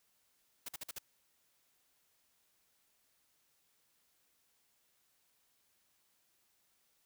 white noise bursts, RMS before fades -43 dBFS, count 5, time 0.66-0.986 s, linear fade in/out 5 ms, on 26 ms, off 49 ms, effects white hiss -75 dBFS RMS until 7.05 s

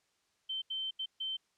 sine tone bursts at uneven times, 3100 Hz, G7, 20 cents flat, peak -34 dBFS, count 4, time 0.49-0.62 / 0.7-0.91 / 0.99-1.06 / 1.2-1.37 s, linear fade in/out 10 ms, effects white hiss -75 dBFS RMS until 1.57 s + low-pass 7000 Hz 12 dB/octave

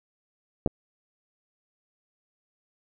clicks, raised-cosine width 2 ms, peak -7 / -29 dBFS, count 2, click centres 0.662 / 0.675 s, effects none

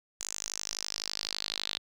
sawtooth tone with band-pass filter sweep, 51.91 Hz, G#1, in tune, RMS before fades -37 dBFS, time 0.2-1.78 s, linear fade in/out 5 ms, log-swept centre 7000 to 3800 Hz, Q 4.6, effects none

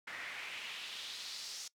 pink noise with band-pass filter sweep, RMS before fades -45 dBFS, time 0.07-1.68 s, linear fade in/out 5 ms, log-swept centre 1800 to 5700 Hz, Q 2.4, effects noise-tail reverb RT60 0.1 s tail -21 dB re dry

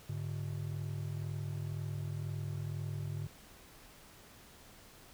triangle ring-modulated tone, 123.47 Hz, B2, in tune, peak -31 dBFS, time 0.09-3.27 s, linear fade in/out 5 ms, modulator 21 Hz, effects pink hiss -57 dBFS RMS until 5.13 s

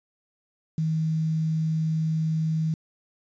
sine tone with quantisation, 158.9 Hz, D#3, 37 cents sharp, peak -22 dBFS, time 0.78-2.74 s, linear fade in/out 2 ms, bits 8, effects resampled to 16000 Hz

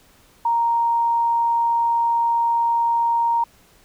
sine tone, 932.3 Hz, A#5, in tune, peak -16 dBFS, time 0.45-3.44 s, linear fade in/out 5 ms, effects pink hiss -54 dBFS RMS until 3.84 s

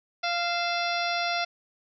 harmonic tone with a mistuned harmonic, 694 Hz, F5, 11 cents flat, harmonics 1 / 2 / 3 / 4 / 5 / 6 / 7 / 8, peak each -29 / -32 / -34 / -35 / -36 / -37 / -37 / -38 dBFS, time 0.23-1.45 s, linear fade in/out 10 ms, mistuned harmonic 4, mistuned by -88 cents, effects none

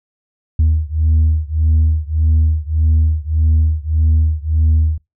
sine beating tone pair, 77.8 / 79.5 Hz, D#2 / D#2, 0 / +38 cents, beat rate 1.7 Hz, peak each -12 / -13 dBFS, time 0.59-4.98 s, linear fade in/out 5 ms, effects noise-tail reverb RT60 0.2 s tail -25 dB re dry + tanh soft clip ceiling -7 dBFS

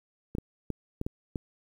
clicks, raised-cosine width 3 ms, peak -19 dBFS, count 6, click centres 0.351 / 0.384 / 0.703 / 1.014 / 1.065 / 1.358 s, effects 9-bit

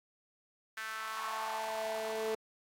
sawtooth tone with high-pass filter sweep, 220.1 Hz, A3, 1 cent sharp, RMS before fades -38 dBFS, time 0.77-2.35 s, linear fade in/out 5 ms, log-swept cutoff 1600 to 440 Hz, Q 3.8, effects AAC 48 kbps

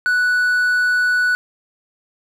triangle tone, 1480 Hz, F#6, in tune, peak -12 dBFS, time 0.06-1.35 s, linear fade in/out 0 ms, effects none

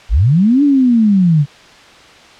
sine linear two-way sweep, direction up then down, 37.2 to 293.7 to 137.8 Hz, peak -7 dBFS, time 0.09-1.46 s, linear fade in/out 50 ms, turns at 0.63 s, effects white hiss -40 dBFS RMS until 2.39 s + low-pass 4000 Hz 12 dB/octave

